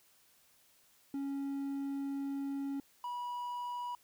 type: tone pair in turn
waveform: triangle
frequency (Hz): 277.2 / 973.9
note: C#4 / B5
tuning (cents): 0 / -24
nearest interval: octave + minor seventh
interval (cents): 2176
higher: second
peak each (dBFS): -33 / -35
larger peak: first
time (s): 1.14-2.8 / 3.04-3.95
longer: first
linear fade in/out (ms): 2
effects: white hiss -67 dBFS RMS until 4.03 s